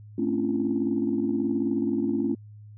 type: tone cluster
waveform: sine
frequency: 220.2 / 265.2 / 284 / 338.8 Hz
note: A3 / C4 / C#4 / E4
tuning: +2 / +23 / +42 / +48 cents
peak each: -28 dBFS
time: 0.18-2.35 s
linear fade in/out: 5 ms
effects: tanh soft clip ceiling -14 dBFS + added 105 Hz sine -43 dBFS peak until 2.77 s